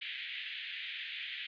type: band-pass noise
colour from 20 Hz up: white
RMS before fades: -42 dBFS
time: 0.01-1.47 s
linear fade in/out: 10 ms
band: 1800 to 3500 Hz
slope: 48 dB/octave
effects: resampled to 11025 Hz